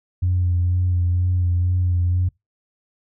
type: tone with vibrato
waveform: sine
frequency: 89.2 Hz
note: F2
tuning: 37 cents sharp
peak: -15 dBFS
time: 0.22-2.29 s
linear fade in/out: 10 ms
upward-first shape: sine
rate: 2.1 Hz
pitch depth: 27 cents each way
effects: noise-tail reverb RT60 0.2 s tail -26 dB re dry + tanh soft clip ceiling -12 dBFS